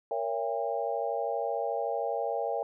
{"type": "chord", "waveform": "sine", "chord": "A# diminished seventh", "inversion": "none", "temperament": "just", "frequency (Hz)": [466.2, 559.4, 671.3, 805.5], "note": ["A#4", "C#5", "E5", "G5"], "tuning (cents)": [0, 16, 31, 47], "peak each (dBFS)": -34, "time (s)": [0.11, 2.63], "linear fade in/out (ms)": 2, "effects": []}